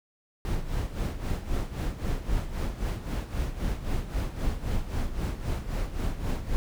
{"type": "noise with tremolo", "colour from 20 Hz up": "brown", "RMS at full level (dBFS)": -27, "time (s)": [0.45, 6.56], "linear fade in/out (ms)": 0, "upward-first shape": "sine", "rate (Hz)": 3.8, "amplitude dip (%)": 70, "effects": []}